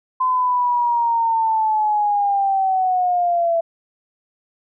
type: linear sweep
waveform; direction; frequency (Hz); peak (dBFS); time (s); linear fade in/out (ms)
sine; down; 1027 to 664; -15; 0.2-3.61; 10
effects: none